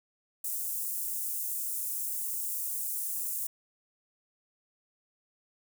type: high-pass noise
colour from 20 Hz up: white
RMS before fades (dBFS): -34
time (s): 0.44-3.47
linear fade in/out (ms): 5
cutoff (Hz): 8000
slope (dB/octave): 24
effects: none